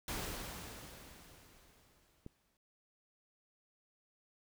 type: noise with exponential decay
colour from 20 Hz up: pink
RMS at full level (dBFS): -39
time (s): 0.08-2.57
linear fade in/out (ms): 2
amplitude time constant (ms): 540
type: click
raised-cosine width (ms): 3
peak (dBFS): -34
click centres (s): 2.264
effects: none